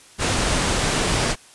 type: low-pass noise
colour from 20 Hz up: pink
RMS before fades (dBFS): -21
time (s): 0.18-1.36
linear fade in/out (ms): 50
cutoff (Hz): 10000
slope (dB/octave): 48
effects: white hiss -48 dBFS RMS until 1.54 s + resampled to 24000 Hz